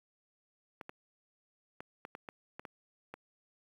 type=clicks; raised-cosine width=0.5 ms; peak=-28 dBFS; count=9; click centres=0.812 / 0.894 / 1.805 / 2.051 / 2.151 / 2.288 / 2.595 / 2.652 / 3.14 s; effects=high-pass 150 Hz 12 dB/octave + 10-bit